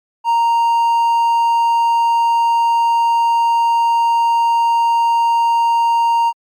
triangle tone, 930 Hz, A#5, 4 cents flat, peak -9 dBFS, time 0.24-6.33 s, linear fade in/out 50 ms, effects MP3 96 kbps

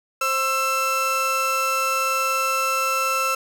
30% pulse tone pair together, 528 / 1330.5 Hz, C5 / E6, +16 / +16 cents, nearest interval octave + major third, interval 1600 cents, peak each -25 / -18 dBFS, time 0.21-3.35 s, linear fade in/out 5 ms, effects none

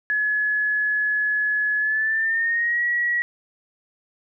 sine tone with pitch glide, 1700 to 1919.2 Hz, G#6 to A#6, +40 to +50 cents, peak -19 dBFS, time 0.1-3.22 s, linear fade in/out 0 ms, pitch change +210 cents, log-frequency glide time 1.78-2.84 s, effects none

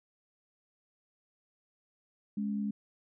sine tone pair together, 207.7 / 277.2 Hz, G#3 / C#4, 0 / 0 cents, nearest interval perfect fourth, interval 500 cents, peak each -31 / -40 dBFS, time 2.37-2.71 s, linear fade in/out 5 ms, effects none

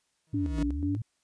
40% pulse tone with exponential growth, 158.4 Hz, D#3, 31 cents sharp, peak -29 dBFS, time 0.27-0.63 s, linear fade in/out 2 ms, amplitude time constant 78 ms
sine exponential two-way sweep, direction down then up, 117.3 to 54 to 117.3 Hz, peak -30 dBFS, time 0.33-1.02 s, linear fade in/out 5 ms, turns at 0.6 s
sine tone with tremolo, 288 Hz, D4, 34 cents flat, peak -27 dBFS, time 0.34-0.97 s, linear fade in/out 5 ms, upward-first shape square, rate 4.1 Hz, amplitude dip 65%
effects white hiss -74 dBFS RMS until 1.23 s + resampled to 22050 Hz

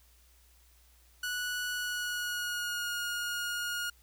sawtooth tone with pitch glide, 1472 to 1431.7 Hz, F#6 to F6, -9 to +43 cents, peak -29 dBFS, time 1.23-3.9 s, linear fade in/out 5 ms, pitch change -48 cents, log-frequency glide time 1.72-2.9 s, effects added 60 Hz sine -61 dBFS peak until 4.02 s + white hiss -65 dBFS RMS until 4.02 s

